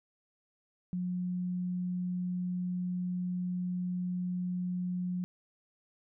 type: tone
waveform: sine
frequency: 180 Hz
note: F#3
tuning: 47 cents flat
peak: -31 dBFS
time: 0.93-5.24 s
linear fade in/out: 0 ms
effects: none